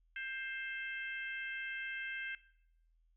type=harmonic tone; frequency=527 Hz; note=C5; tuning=12 cents sharp; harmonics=3 / 4 / 5 / 6; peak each=-42 / -46 / -47 / -53 dBFS; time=0.16-2.35 s; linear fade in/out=2 ms; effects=noise-tail reverb RT60 0.7 s tail -17 dB re dry + added 41 Hz sine -68 dBFS peak until 3.16 s